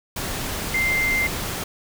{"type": "tone in noise", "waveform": "sine", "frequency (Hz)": 2091, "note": "C7", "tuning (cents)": -2, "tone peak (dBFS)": -19, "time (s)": [0.74, 1.27], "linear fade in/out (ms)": 5, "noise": "pink", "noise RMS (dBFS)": -28, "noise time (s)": [0.16, 1.64], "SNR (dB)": 6, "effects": []}